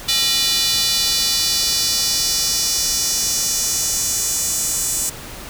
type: tone with high-pass filter sweep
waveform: square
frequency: 269.2 Hz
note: C4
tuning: 49 cents sharp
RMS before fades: -19 dBFS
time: 0.08-5.1 s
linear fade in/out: 10 ms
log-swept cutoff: 3700 to 7500 Hz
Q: 2.6
effects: pink hiss -34 dBFS RMS until 5.49 s